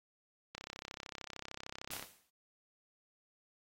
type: click train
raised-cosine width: 0.2 ms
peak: -26 dBFS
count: 50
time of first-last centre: 0.55-2.026 s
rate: 33.2 Hz
type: noise with exponential decay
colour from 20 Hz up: white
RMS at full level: -41 dBFS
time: 1.91-2.3 s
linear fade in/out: 2 ms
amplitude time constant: 84 ms
effects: AAC 48 kbps